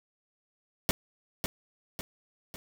pink noise with echo, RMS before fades -25 dBFS, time 0.89-0.91 s, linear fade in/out 0 ms, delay 550 ms, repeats 3, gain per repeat -6 dB, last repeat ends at 2.56 s, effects none

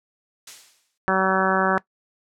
blue noise with exponential decay, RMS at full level -31 dBFS, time 0.47-0.98 s, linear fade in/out 5 ms, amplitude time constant 110 ms
harmonic tone, 189.8 Hz, F#3, 44 cents sharp, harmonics 1 / 2 / 3 / 4 / 5 / 6 / 7 / 8 / 9, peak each -26 / -26 / -26 / -26 / -26 / -26 / -26 / -26 / -26 dBFS, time 1.08-1.78 s, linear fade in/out 0 ms
effects noise-tail reverb RT60 0.1 s tail -19 dB re dry + low-pass 7000 Hz 12 dB/octave

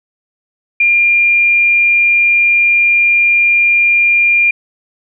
sine tone, 2400 Hz, D7, 37 cents sharp, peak -7 dBFS, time 0.8-4.51 s, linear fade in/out 5 ms, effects none

